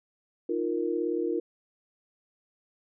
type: chord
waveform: sine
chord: Eb suspended second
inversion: none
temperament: equal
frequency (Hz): 311.1 / 349.2 / 466.2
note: Eb4 / F4 / Bb4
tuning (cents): 0 / 0 / 0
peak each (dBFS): -32 / -29 / -31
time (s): 0.49-1.4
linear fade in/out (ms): 5
effects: none

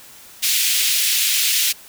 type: high-pass noise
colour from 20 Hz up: pink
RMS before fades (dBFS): -18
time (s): 0.42-1.73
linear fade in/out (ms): 20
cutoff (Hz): 2500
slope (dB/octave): 24
effects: white hiss -43 dBFS RMS until 1.88 s

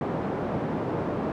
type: band-pass noise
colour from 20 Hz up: pink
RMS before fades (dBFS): -29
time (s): 0.01-1.32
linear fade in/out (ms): 2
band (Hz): 150 to 790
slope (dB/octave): 12
effects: none

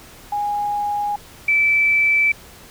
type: tone pair in turn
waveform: sine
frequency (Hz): 824 / 2319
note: G#5 / D7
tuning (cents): -14 / -22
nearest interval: octave + tritone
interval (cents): 1792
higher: second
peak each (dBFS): -19 / -13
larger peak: second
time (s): 0.32-1.16 / 1.48-2.32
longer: neither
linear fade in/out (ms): 5
effects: pink hiss -43 dBFS RMS until 2.7 s

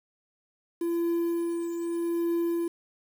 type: tone with tremolo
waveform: triangle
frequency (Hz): 339.3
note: F4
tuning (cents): -50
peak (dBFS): -21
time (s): 0.81-2.68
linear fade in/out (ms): 5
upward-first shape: triangle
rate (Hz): 0.81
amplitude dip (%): 55
effects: tanh soft clip ceiling -17 dBFS + 8-bit

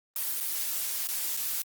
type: noise with dropouts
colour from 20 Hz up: blue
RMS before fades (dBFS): -31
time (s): 0.16-1.62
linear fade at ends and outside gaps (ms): 1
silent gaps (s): 0.403-0.408 / 1.072-1.087 / 1.367-1.372
effects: Opus 32 kbps

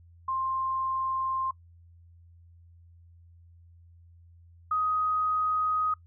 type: tone pair in turn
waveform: sine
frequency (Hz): 1054 / 1253.4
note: C6 / D#6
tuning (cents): +12 / +12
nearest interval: minor third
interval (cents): 300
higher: second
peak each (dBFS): -27 / -24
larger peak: second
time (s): 0.28-1.51 / 4.71-5.94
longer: neither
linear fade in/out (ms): 5
effects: noise-tail reverb RT60 0.1 s tail -21 dB re dry + added 85 Hz sine -52 dBFS peak until 6.06 s

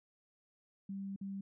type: tone with dropouts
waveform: sine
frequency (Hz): 196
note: G3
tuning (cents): 0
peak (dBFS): -39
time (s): 0.89-1.41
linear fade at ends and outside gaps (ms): 5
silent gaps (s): 1.162-1.211
effects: none

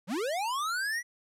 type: linear sweep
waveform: square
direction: up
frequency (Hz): 152.7 to 1975.5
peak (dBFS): -30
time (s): 0.07-1.03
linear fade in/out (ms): 50
effects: low-pass 12000 Hz 12 dB/octave

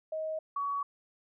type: tone pair in turn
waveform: sine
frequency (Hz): 630 / 1128.1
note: D#5 / C#6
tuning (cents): +21 / +30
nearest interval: minor seventh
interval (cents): 1009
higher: second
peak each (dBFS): -32 / -30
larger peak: second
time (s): 0.12-0.39 / 0.56-0.83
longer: neither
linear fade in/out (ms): 5
effects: none

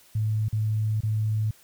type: tone with dropouts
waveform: sine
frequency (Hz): 108.2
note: A2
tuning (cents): -29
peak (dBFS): -22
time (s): 0.15-1.51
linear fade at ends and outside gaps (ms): 5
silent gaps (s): 0.485-0.527 / 1.007-1.033
effects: white hiss -56 dBFS RMS until 1.63 s

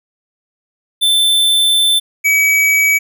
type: tone pair in turn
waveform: square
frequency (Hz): 3538 / 2278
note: A7 / C#7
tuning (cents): +9 / +47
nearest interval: minor sixth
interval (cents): 762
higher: first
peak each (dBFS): -10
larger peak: neither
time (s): 1.01-2 / 2.24-2.99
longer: first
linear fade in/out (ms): 20
effects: none

